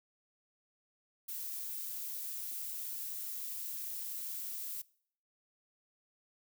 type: noise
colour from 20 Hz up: violet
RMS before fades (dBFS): -41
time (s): 1.28-4.82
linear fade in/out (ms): 10
effects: noise-tail reverb RT60 0.6 s tail -23 dB re dry